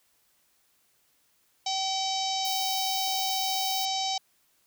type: harmonic tone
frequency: 767 Hz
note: G5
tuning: 38 cents flat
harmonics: 1 / 3 / 4 / 5 / 6 / 7 / 8 / 9 / 10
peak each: -30 / -42 / -37 / -34 / -37 / -35 / -38 / -45 / -49 dBFS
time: 1.66-4.18 s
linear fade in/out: 5 ms
type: noise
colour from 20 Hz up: violet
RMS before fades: -36 dBFS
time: 2.45-3.85 s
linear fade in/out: 0 ms
effects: white hiss -68 dBFS RMS until 4.66 s